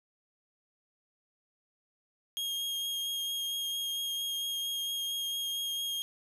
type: tone with vibrato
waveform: 40% pulse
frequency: 3250 Hz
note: G#7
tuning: 38 cents flat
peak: -31 dBFS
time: 2.37-6.02 s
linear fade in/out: 0 ms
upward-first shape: triangle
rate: 4.4 Hz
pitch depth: 13 cents each way
effects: none